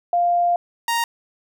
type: tone pair in turn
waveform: sine / sawtooth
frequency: 698.5 / 932.4 Hz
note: F5 / A#5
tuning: 0 / 0 cents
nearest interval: perfect fourth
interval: 500 cents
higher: second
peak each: -15 dBFS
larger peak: neither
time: 0.13-0.56 / 0.88-1.04 s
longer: first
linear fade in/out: 2 ms
effects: none